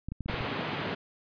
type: clicks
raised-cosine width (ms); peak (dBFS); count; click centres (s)
5; -23; 7; 0.086 / 0.12 / 0.207 / 0.26 / 0.298 / 0.341 / 0.409
type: band-pass noise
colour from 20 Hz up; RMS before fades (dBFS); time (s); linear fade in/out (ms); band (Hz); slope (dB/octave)
pink; -34; 0.28-0.95; 10; 110 to 3500; 24
effects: resampled to 11025 Hz